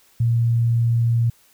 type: tone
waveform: sine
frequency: 116.9 Hz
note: A#2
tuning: 5 cents sharp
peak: -15 dBFS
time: 0.2-1.3 s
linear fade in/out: 5 ms
effects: white hiss -56 dBFS RMS until 1.53 s